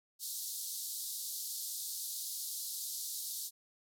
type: band-pass noise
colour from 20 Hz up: white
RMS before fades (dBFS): -41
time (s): 0.19-3.51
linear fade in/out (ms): 50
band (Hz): 3800 to 15000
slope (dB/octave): 48
effects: none